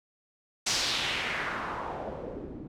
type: noise with low-pass filter sweep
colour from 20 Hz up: white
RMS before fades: -33 dBFS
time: 0.66-2.68 s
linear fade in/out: 10 ms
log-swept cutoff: 6100 to 250 Hz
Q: 2
effects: none